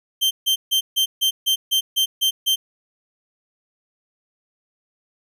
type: tone bursts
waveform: 40% pulse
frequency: 3136 Hz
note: G7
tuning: in tune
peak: -15 dBFS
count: 10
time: 0.21-2.56 s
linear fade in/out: 20 ms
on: 100 ms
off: 150 ms
effects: none